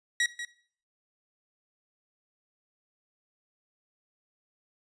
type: tone with echo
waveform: sawtooth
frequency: 1911 Hz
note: A#6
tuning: 43 cents sharp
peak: -20 dBFS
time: 0.2-0.26 s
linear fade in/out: 2 ms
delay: 190 ms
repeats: 1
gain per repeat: -11 dB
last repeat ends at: 0.45 s
effects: noise-tail reverb RT60 0.5 s tail -18 dB re dry + resampled to 22050 Hz